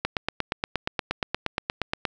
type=click train; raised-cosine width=0.3 ms; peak=-8 dBFS; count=18; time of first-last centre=0.05-2.052 s; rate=8.49 Hz; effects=none